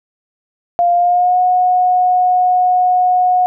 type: tone with pitch glide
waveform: sine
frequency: 698.5 to 728.6 Hz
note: F5 to F#5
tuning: 0 to -27 cents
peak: -9 dBFS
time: 0.79-3.46 s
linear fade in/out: 0 ms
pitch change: +73 cents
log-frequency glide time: 0.93-1.39 s
effects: none